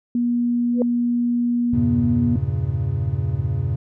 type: tone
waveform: sine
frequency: 240 Hz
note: B3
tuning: 49 cents flat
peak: -17 dBFS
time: 0.15-2.36 s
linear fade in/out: 2 ms
type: tone with exponential growth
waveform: sine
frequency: 493.9 Hz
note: B4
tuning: in tune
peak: -14 dBFS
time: 0.73-0.82 s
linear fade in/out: 1 ms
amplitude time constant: 19 ms
type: chord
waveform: triangle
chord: E diminished seventh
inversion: none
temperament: equal with one note detuned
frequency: 82.41 / 98 / 116.54 / 136.37 Hz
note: E2 / G2 / Bb2 / Db3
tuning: 0 / 0 / 0 / -28 cents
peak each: -25 / -23 / -24 / -22 dBFS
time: 1.73-3.76 s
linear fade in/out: 5 ms
effects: none